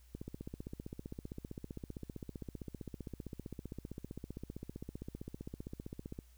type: click train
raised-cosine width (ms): 3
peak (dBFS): -30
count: 94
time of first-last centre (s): 0.15-6.189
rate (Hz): 15.4
effects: added 60 Hz sine -59 dBFS peak until 6.37 s + white hiss -70 dBFS RMS until 6.37 s